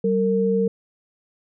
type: tone pair together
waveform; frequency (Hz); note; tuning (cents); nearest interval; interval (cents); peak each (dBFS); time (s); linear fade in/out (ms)
sine; 192.23 / 457.2; G3 / A#4; -34 / -34; octave + minor third; 1500; -21 / -19; 0.04-0.68; 5
effects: none